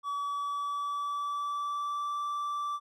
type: tone with pitch glide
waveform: triangle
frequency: 1141 to 1167 Hz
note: C#6 to D6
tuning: +50 to -11 cents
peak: -29 dBFS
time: 0.03-2.8 s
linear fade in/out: 50 ms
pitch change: +39 cents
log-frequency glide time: 0.14-2.22 s
effects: none